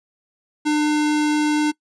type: tone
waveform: square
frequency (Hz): 300.7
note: D4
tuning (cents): +41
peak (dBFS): -17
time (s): 0.65-1.72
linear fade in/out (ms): 20
effects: noise-tail reverb RT60 0.1 s tail -23 dB re dry + resampled to 22050 Hz